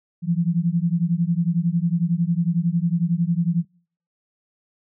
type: beating tone pair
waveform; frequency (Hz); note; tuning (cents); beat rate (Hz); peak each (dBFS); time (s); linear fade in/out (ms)
sine; 165.5 / 176.5; E3 / F3; +7 / +19; 11; -21; 0.22-3.65; 50
effects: noise-tail reverb RT60 0.5 s tail -25 dB re dry